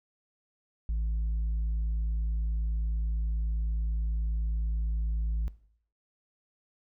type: tone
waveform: sine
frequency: 54.7 Hz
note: A1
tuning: 9 cents flat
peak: -24 dBFS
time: 0.89-5.48 s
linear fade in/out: 0 ms
effects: noise-tail reverb RT60 0.6 s tail -20 dB re dry + tanh soft clip ceiling -26 dBFS